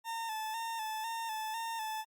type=tone with vibrato; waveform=40% pulse; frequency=892 Hz; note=A5; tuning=23 cents sharp; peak=-35 dBFS; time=0.04-2.05 s; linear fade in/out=50 ms; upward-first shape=square; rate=2 Hz; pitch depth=40 cents each way; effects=Opus 48 kbps